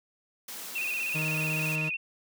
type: high-pass noise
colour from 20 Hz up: white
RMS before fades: -40 dBFS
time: 0.48-1.76 s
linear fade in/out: 5 ms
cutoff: 170 Hz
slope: 48 dB/octave
type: tone with vibrato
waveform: sine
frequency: 2595 Hz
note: E7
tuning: 28 cents flat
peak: -29 dBFS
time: 0.75-1.97 s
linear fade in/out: 10 ms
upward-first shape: square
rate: 16 Hz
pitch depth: 71 cents each way
type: tone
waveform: 40% pulse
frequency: 155.8 Hz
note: D#3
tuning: 3 cents sharp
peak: -30 dBFS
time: 1.14-1.9 s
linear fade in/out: 20 ms
effects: none